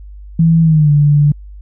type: tone with pitch glide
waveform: sine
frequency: 164.3 to 146.37 Hz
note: E3 to D3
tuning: -5 to -5 cents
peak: -6 dBFS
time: 0.39-1.32 s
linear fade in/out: 5 ms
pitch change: -200 cents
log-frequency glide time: 0.62-0.91 s
effects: added 50 Hz sine -30 dBFS peak until 1.61 s